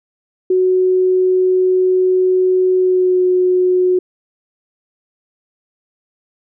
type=tone with pitch glide; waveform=sine; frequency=370 to 365.3 Hz; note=F#4 to F#4; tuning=0 to -22 cents; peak=-10 dBFS; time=0.5-3.99 s; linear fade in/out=5 ms; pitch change=-22 cents; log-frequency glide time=2.77-3.23 s; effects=none